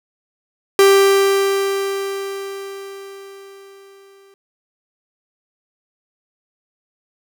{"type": "tone with exponential decay", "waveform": "45% pulse", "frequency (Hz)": 392.8, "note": "G4", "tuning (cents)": 4, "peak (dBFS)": -7, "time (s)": [0.79, 4.34], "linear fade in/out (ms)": 1, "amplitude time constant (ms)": 770, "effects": []}